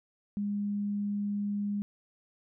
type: tone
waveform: sine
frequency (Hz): 204.2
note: G#3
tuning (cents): -29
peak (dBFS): -29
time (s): 0.37-1.82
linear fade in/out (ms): 0
effects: none